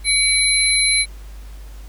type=tone cluster; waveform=sine; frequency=2261 / 4058 / 10720 Hz; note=C#7 / B7 / E9; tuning=+34 / +46 / +28 cents; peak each=-18 dBFS; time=0.04-1.06 s; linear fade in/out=50 ms; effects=added 50 Hz sine -33 dBFS peak until 1.88 s + pink hiss -48 dBFS RMS until 1.88 s